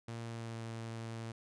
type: tone with pitch glide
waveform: sawtooth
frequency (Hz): 115.7 to 113.91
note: A#2 to A#2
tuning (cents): -13 to -40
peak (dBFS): -37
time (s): 0.08-1.32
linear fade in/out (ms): 5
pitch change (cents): -27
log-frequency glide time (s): 0.22-0.61
effects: resampled to 22050 Hz